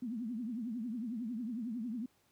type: tone with vibrato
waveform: sine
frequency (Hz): 232.4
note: A#3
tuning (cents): -5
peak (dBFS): -36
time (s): 0.02-2.06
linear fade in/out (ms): 5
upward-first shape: triangle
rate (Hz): 11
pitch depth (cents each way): 210
effects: pink hiss -72 dBFS RMS until 2.31 s + high-pass 80 Hz 12 dB/octave